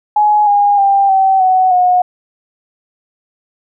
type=tone with pitch steps; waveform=sine; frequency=840 / 815.6 / 791.9 / 768.9 / 746.6 / 725 Hz; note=G#5 / G#5 / G5 / G5 / F#5 / F#5; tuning=+19 / -32 / +17 / -34 / +15 / -35 cents; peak=-7 dBFS; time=0.16-2.02 s; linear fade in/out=5 ms; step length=310 ms; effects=none